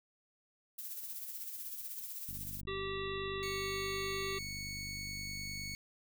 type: noise with tremolo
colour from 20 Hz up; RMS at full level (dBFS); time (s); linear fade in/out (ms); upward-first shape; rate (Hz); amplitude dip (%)
violet; -42; 0.78-2.61; 10; sine; 16; 45
type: click train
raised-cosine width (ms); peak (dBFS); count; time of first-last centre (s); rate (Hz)
5; -37; 172; 2.29-5.738; 49.6
type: harmonic tone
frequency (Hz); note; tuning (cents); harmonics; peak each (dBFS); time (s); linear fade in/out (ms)
388.4; G4; -16; 1 / 3 / 5 / 7 / 9 / 10; -39 / -44 / -46 / -47 / -49 / -49; 2.67-4.39; 10
type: tone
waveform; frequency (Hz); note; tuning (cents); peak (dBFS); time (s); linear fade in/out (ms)
20% pulse; 2217; C#7; 0; -36; 3.43-5.75; 0
effects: none